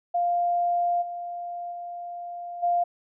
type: tone with level steps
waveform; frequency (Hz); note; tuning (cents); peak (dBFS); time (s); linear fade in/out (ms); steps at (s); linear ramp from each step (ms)
sine; 699; F5; +1; -21 / -31 / -33 / -20; 0.14-2.84; 10; 1.01 / 1.71 / 2.62; 20
effects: none